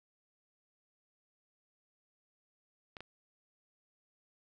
clicks, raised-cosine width 0.3 ms, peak -29 dBFS, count 2, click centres 2.968 / 3.006 s, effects none

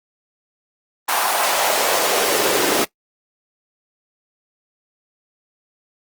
pink noise with high-pass filter sweep, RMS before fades -18 dBFS, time 1.08-2.85 s, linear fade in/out 10 ms, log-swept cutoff 900 to 330 Hz, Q 2, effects noise-tail reverb RT60 0.1 s tail -20 dB re dry + Opus 24 kbps

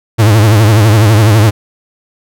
45% pulse tone with vibrato, 107.8 Hz, A2, 35 cents flat, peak -4 dBFS, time 0.18-1.51 s, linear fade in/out 20 ms, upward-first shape triangle, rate 12 Hz, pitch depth 140 cents each way, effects none

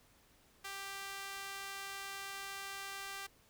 sawtooth tone with high-pass filter, 393.2 Hz, G4, 5 cents sharp, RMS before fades -45 dBFS, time 0.64-3.27 s, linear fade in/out 10 ms, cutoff 1300 Hz, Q 0.85, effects pink hiss -67 dBFS RMS until 3.49 s

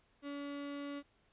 35% pulse tone, 284.7 Hz, C#4, 46 cents sharp, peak -39 dBFS, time 0.22-1.03 s, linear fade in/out 50 ms, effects pink hiss -72 dBFS RMS until 1.32 s + resampled to 8000 Hz

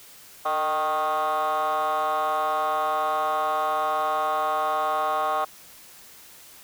sine tone with frequency modulation, 932.3 Hz, A#5, in tune, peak -19 dBFS, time 0.45-5.45 s, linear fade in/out 10 ms, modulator 159 Hz, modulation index 2.2, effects tanh soft clip ceiling -21 dBFS + white hiss -48 dBFS RMS until 6.63 s

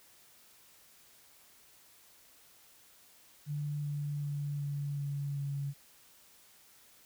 sine tone with pitch steps, 146.83 / 145.56 / 144.31 / 143.06 / 141.83 / 140.6 Hz, D3 / D3 / D3 / D3 / C#3 / C#3, 0 / -15 / -30 / -45 / +40 / +25 cents, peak -33 dBFS, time 3.46-5.74 s, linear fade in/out 50 ms, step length 380 ms, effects white hiss -61 dBFS RMS until 7.05 s

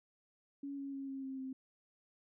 sine tone with pitch steps, 280.1 / 276.6 / 273.1 / 269.6 / 266.2 / 262.9 Hz, C#4 / C#4 / C#4 / C#4 / C4 / C4, +18 / -4 / -26 / -48 / +30 / +8 cents, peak -40 dBFS, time 0.63-1.53 s, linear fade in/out 5 ms, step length 150 ms, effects none

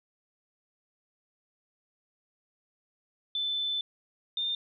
sine tone pair in turn, 3520 / 3613 Hz, A7 / A7, 0 / +45 cents, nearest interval unison, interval 45 cents, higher second, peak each -28 dBFS, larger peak neither, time 3.35-3.81 / 4.37-4.55 s, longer first, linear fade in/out 2 ms, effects none

